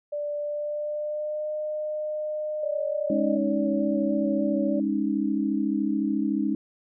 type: tone with pitch glide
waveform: sine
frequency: 587.3 to 609.1 Hz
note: D5 to D#5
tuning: 0 to -37 cents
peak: -27 dBFS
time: 0.12-3.37 s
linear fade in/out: 10 ms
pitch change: +63 cents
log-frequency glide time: 0.37-1.52 s
type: tone with vibrato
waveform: sine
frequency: 571 Hz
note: D5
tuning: 49 cents flat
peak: -28 dBFS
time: 2.63-4.8 s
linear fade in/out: 5 ms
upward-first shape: square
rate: 3.4 Hz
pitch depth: 19 cents each way
type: chord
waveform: sine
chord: Ab suspended fourth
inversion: none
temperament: equal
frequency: 207.7 / 277.2 / 311.1 Hz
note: Ab3 / Db4 / Eb4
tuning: 0 / 0 / 0 cents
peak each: -27 dBFS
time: 3.1-6.55 s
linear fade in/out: 2 ms
effects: none